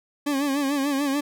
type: tone with vibrato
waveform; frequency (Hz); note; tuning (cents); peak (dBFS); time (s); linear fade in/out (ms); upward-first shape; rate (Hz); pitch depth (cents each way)
40% pulse; 280.3; C#4; +19; -21; 0.26-1.21; 10; sine; 6.8; 80
effects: none